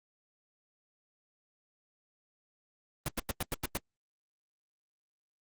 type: noise bursts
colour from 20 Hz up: pink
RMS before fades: -32 dBFS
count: 7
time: 3.06-3.771 s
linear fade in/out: 0 ms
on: 21 ms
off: 94 ms
effects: Opus 24 kbps